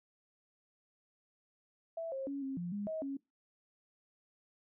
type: tone with pitch steps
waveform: sine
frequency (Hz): 660 / 536 / 279.1 / 268.6 / 174.8 / 204.3 / 635 / 275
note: E5 / C5 / C#4 / C4 / F3 / G#3 / D#5 / C#4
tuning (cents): +2 / +42 / +12 / +46 / +2 / -28 / +35 / -14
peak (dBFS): -36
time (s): 1.97-3.17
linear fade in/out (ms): 5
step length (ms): 150
effects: noise-tail reverb RT60 0.2 s tail -21 dB re dry